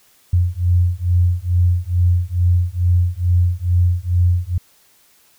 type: beating tone pair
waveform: sine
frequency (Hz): 87.4 / 89.7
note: F2 / F2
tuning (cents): +2 / +47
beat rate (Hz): 2.3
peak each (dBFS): -16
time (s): 0.33-4.58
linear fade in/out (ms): 5
effects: white hiss -54 dBFS RMS until 5.38 s